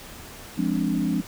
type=chord; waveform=sine; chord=D half-diminished seventh; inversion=first; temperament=equal; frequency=174.61 / 207.7 / 261.6 / 293.7 Hz; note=F3 / Ab3 / C4 / D4; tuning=0 / 0 / 0 / 0 cents; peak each=-27 dBFS; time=0.57-1.22 s; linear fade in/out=20 ms; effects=pink hiss -42 dBFS RMS until 1.27 s